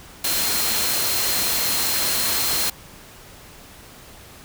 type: tone in noise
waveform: sine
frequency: 4173 Hz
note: C8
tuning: 5 cents flat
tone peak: -28 dBFS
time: 0.24-2.7 s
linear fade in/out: 5 ms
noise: white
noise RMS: -22 dBFS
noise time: 0.24-2.7 s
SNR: -9 dB
effects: pink hiss -44 dBFS RMS until 4.44 s